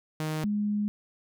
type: tone pair in turn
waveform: sawtooth / sine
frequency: 155.6 / 207.7 Hz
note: D#3 / G#3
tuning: 0 / 0 cents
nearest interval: perfect fourth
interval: 500 cents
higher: second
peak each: -25 dBFS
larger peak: neither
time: 0.2-0.44 / 0.44-0.88 s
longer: second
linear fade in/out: 0 ms
effects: none